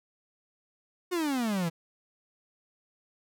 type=exponential sweep; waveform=45% pulse; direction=down; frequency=370 to 160 Hz; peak=-27 dBFS; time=1.11-1.7 s; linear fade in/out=20 ms; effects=none